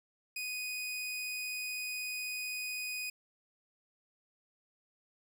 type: tone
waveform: sawtooth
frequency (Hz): 2489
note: D#7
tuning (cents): 0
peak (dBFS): -33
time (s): 0.36-3.1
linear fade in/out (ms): 5
effects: none